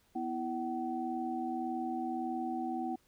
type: tone cluster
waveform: sine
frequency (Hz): 246.9 / 328.6 / 757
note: B3 / E4 / F#5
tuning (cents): 0 / -5 / +39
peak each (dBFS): -38 / -38 / -37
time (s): 0.15-2.96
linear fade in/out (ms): 10
effects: pink hiss -70 dBFS RMS until 3.07 s